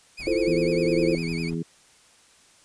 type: tone with vibrato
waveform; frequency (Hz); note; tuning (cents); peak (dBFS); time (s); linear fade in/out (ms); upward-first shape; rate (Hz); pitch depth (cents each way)
30% pulse; 2349; D7; 0; -31; 0.17-1.51; 20; sine; 9.9; 130
type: noise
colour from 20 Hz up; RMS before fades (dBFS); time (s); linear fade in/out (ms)
brown; -41; 0.19-1.55; 10
type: chord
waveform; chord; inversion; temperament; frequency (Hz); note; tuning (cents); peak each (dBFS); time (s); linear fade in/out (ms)
sine; F major seventh; third; equal; 329.6 / 349.2 / 440 / 523.3; E4 / F4 / A4 / C5; 0 / 0 / 0 / 0; -26; 0.27-1.15; 2
type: harmonic tone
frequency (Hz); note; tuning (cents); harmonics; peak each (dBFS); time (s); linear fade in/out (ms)
82.8; E2; +8; 2 / 3 / 4 / 5; -28 / -32 / -34 / -36; 0.47-1.63; 10
effects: white hiss -56 dBFS RMS until 2.64 s + resampled to 22050 Hz